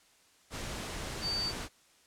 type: tone in noise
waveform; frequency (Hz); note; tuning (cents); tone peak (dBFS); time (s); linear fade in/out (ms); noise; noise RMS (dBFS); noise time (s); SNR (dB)
sine; 4600; D8; -37; -31; 1.21-1.53; 50; pink; -39; 0.5-1.69; +5
effects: white hiss -64 dBFS RMS until 2.06 s + low-pass 9000 Hz 12 dB/octave